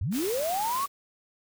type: linear sweep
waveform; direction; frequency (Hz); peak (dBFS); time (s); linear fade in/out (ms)
sine; up; 69.4 to 1149; -26; 0.01-0.86; 5
type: noise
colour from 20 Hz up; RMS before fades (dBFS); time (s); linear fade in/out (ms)
white; -36; 0.11-0.88; 50
type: clicks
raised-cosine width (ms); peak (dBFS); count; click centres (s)
0.3; -29; 2; 0.126 / 0.165
effects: none